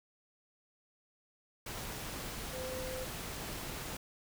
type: tone in noise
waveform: sine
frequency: 514 Hz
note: C5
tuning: 31 cents flat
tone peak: -40 dBFS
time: 2.53-3.05 s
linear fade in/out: 5 ms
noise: pink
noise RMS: -42 dBFS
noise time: 1.66-3.97 s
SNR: -1 dB
effects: none